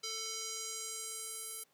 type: tone with band-pass filter sweep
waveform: square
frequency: 443.6 Hz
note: A4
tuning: 14 cents sharp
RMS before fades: -42 dBFS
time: 0.03-1.64 s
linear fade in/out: 10 ms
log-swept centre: 5100 to 11000 Hz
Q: 2.2
effects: pink hiss -72 dBFS RMS until 1.73 s + high-pass 200 Hz 12 dB/octave